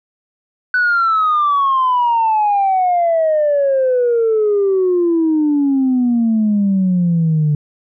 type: exponential sweep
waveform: sine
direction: down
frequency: 1500 to 146.83 Hz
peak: -10 dBFS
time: 0.74-7.55 s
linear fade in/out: 2 ms
effects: tanh soft clip ceiling -8 dBFS